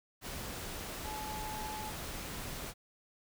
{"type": "tone in noise", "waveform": "sine", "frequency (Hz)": 858, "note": "A5", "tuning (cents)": -44, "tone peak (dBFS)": -41, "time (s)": [1.03, 1.93], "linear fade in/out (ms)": 50, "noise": "pink", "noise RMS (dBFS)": -42, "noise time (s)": [0.21, 2.74], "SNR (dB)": -2, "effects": []}